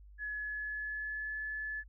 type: tone with pitch glide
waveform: sine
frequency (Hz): 1698 to 1724.7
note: G#6 to A6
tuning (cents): +38 to -35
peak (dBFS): -36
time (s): 0.18-1.84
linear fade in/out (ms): 50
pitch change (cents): +27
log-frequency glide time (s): 0.29-1.41
effects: added 50 Hz sine -52 dBFS peak until 1.88 s